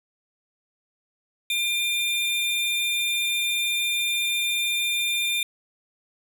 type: tone pair together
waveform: square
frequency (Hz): 2398 / 3593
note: D7 / A7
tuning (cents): +36 / +36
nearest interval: perfect fifth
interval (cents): 700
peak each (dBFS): -26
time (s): 1.5-5.43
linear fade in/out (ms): 2
effects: none